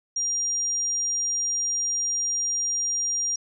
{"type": "tone", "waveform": "sine", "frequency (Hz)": 5700, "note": "F8", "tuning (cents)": 34, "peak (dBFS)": -23, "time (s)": [0.16, 3.36], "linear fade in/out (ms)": 5, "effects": []}